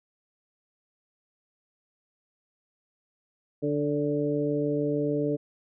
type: harmonic tone with a mistuned harmonic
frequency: 146.83 Hz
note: D3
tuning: in tune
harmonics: 1 / 2 / 3 / 4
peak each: -32 / -28 / -28 / -33 dBFS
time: 3.62-5.37 s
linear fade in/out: 20 ms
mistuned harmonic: 4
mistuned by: -20 cents
effects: none